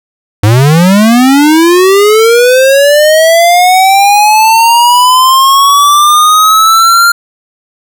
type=linear sweep; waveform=square; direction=up; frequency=99.4 to 1400 Hz; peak=-3 dBFS; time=0.43-7.12 s; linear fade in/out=5 ms; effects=none